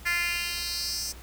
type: tone with high-pass filter sweep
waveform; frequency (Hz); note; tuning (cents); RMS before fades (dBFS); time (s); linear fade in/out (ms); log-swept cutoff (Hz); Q
10% pulse; 347; F4; -11; -30; 0.05-1.13; 20; 1900 to 6400; 3
effects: added 60 Hz sine -45 dBFS peak until 1.22 s + pink hiss -49 dBFS RMS until 1.22 s